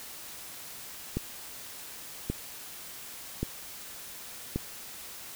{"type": "click train", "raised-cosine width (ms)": 3, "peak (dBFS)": -16, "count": 4, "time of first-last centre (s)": [1.17, 4.56], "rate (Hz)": 0.885, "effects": ["white hiss -44 dBFS RMS until 5.35 s"]}